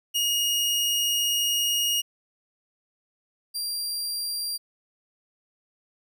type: tone pair in turn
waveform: sawtooth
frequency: 2869 / 4746 Hz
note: F7 / D8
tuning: +46 / +17 cents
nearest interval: major sixth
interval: 871 cents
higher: second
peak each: -19 / -25 dBFS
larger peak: first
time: 0.14-2.02 / 3.54-4.58 s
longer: first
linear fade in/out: 20 ms
effects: none